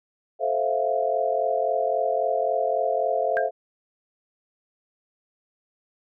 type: chord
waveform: sine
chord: F major seventh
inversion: first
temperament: just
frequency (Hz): 436.5 / 523.8 / 654.8 / 698.5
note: A4 / C5 / E5 / F5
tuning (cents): -14 / +2 / -12 / 0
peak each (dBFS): -29 / -27 / -25 / -26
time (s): 0.39-3.51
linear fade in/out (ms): 50
type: tone with exponential decay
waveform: sine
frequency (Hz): 1600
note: G6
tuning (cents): +35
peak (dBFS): -20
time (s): 3.37-3.49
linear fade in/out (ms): 0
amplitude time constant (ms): 25
effects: none